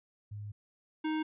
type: tone pair in turn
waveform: sine / square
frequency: 103.83 / 311.7 Hz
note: G#2 / D#4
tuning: 0 / +3 cents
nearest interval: octave + perfect fifth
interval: 1903 cents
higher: second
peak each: -39 / -31 dBFS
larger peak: second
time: 0.31-0.52 / 1.04-1.23 s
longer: first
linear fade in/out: 10 ms
effects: resampled to 8000 Hz